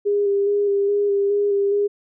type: tone with vibrato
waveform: sine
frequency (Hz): 404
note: G#4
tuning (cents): -48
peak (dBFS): -16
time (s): 0.05-1.88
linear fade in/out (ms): 20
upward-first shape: square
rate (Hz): 2.4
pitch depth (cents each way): 18
effects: none